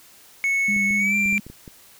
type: tone with pitch glide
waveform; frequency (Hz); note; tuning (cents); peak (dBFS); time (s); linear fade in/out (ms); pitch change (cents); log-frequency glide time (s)
triangle; 2204 to 2362; C#7 to D7; -11 to +9; -17; 0.44-1.38; 0; +120; 0.98-1.15
type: tone with vibrato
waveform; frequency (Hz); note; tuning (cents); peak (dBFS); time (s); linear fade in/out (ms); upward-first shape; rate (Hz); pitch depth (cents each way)
sine; 201.2; G3; +45; -25; 0.68-1.4; 5; triangle; 4.6; 33
type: clicks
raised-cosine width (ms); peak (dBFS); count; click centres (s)
3; -26; 7; 0.764 / 0.908 / 1.259 / 1.328 / 1.466 / 1.5 / 1.678
effects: white hiss -50 dBFS RMS until 1.99 s